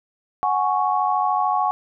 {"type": "chord", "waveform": "sine", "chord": "F# suspended second", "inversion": "none", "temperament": "equal with one note detuned", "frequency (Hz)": [740, 833.5, 1108.7], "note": ["F#5", "G#5", "C#6"], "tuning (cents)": [0, 6, 0], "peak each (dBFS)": -22, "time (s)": [0.43, 1.71], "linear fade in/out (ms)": 0, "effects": []}